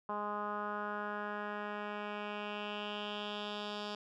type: tone with low-pass filter sweep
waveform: 10% pulse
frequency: 207.7 Hz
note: G#3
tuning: in tune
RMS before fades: -40 dBFS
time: 0.09-3.95 s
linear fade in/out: 2 ms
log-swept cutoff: 1100 to 4300 Hz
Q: 3.4
effects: none